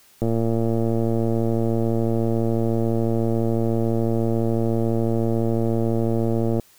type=click train; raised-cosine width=2 ms; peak=-10 dBFS; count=728; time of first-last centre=0.22-6.597 s; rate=114 Hz; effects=white hiss -54 dBFS RMS until 6.78 s